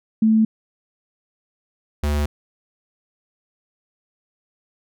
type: tone pair in turn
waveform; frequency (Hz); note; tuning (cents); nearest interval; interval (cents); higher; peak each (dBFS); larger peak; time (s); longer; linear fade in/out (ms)
sine / square; 220 / 73.59; A3 / D2; 0 / +4; octave + perfect fifth; 1896; first; -12 / -19; first; 0.22-0.45 / 2.03-2.26; neither; 5
effects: none